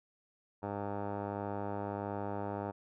10% pulse tone with low-pass filter, 101.5 Hz, G#2, 39 cents flat, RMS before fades -38 dBFS, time 0.62-2.72 s, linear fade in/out 20 ms, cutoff 960 Hz, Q 9.7, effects none

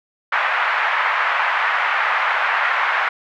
white band-pass noise, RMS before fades -19 dBFS, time 0.32-3.09 s, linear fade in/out 5 ms, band 800 to 2000 Hz, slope 24 dB/octave, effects none

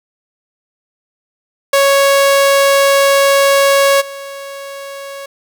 sawtooth tone with level steps, 554.4 Hz, C#5, in tune, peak -4 / -22 dBFS, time 1.73-5.26 s, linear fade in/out 5 ms, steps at 4 s, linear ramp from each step 20 ms, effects none

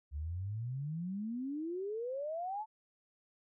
sine exponential sweep, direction up, 69.4 to 891 Hz, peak -36 dBFS, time 0.11-2.66 s, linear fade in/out 50 ms, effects none

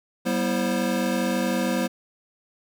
square tone cluster, 192.9 / 242.2 / 328.2 / 526 Hz, G3 / B3 / E4 / C5, -28 / -34 / -8 / +9 cents, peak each -28 / -27 / -31 / -29 dBFS, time 0.25-1.88 s, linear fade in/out 20 ms, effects none

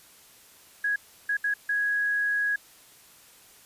sine tone bursts at uneven times, 1661.2 Hz, G#6, in tune, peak -23 dBFS, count 4, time 0.84-0.96 / 1.29-1.37 / 1.44-1.54 / 1.69-2.56 s, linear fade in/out 5 ms, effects white hiss -54 dBFS RMS until 3.65 s + resampled to 32000 Hz

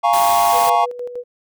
triangle chord, Bb minor seventh, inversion second, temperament equal, 698.5 / 830.6 / 932.3 / 1108.7 Hz, F5 / Ab5 / Bb5 / Db6, 0 / 0 / 0 / 0 cents, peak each -14 / -16 / -18 / -17 dBFS, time 0.03-0.86 s, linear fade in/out 20 ms
white noise, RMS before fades -25 dBFS, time 0.13-0.7 s, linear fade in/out 5 ms
sine tone with tremolo, 489.2 Hz, B4, 16 cents flat, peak -23 dBFS, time 0.51-1.24 s, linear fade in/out 50 ms, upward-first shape square, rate 6.2 Hz, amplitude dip 55%
effects none

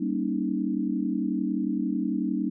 sine chord, Eb dominant seventh, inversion first, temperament just, 194.45 / 233.3 / 280 / 311.1 Hz, G3 / Bb3 / Db4 / Eb4, -14 / +2 / +18 / 0 cents, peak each -30 dBFS, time 0-2.5 s, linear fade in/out 10 ms, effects none

